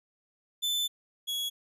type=tone pair in turn; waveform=40% pulse; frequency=3520 / 3346 Hz; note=A7 / G#7; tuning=0 / +12 cents; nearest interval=minor second; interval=88 cents; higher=first; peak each=-26 / -29 dBFS; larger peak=first; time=0.62-0.88 / 1.27-1.5 s; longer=first; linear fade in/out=20 ms; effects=none